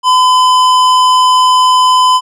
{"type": "tone with hard clipping", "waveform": "triangle", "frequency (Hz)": 1013, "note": "B5", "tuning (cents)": 44, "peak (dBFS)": -7, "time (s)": [0.03, 2.21], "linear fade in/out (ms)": 50, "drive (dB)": 17, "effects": []}